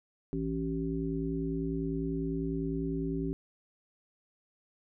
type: harmonic tone with a mistuned harmonic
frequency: 55 Hz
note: A1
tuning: in tune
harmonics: 1 / 3 / 5 / 7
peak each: -39 / -35 / -34 / -37 dBFS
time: 0.33-3.33 s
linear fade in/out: 0 ms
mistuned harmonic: 1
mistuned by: +41 cents
effects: none